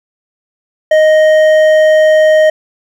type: tone with hard clipping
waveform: triangle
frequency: 622.3 Hz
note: D#5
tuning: in tune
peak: -6 dBFS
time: 0.91-2.5 s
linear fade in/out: 5 ms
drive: 11 dB
effects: none